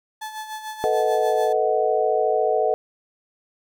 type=tone with tremolo; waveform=35% pulse; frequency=866 Hz; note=A5; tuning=28 cents flat; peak=-27 dBFS; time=0.21-1.53 s; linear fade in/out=10 ms; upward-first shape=sine; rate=6.8 Hz; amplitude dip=60%
type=chord; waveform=sine; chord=B dominant seventh; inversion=third; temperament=equal with one note detuned; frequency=440 / 493.9 / 628.8 / 740 Hz; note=A4 / B4 / D#5 / F#5; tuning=0 / 0 / +18 / 0 cents; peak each=-22 / -25 / -23 / -23 dBFS; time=0.84-2.74 s; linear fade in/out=0 ms
effects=none